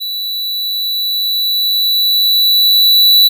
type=tone with level ramp; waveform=square; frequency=3951 Hz; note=B7; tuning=in tune; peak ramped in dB=-19 to -5 dBFS; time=0-3.29 s; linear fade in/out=20 ms; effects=none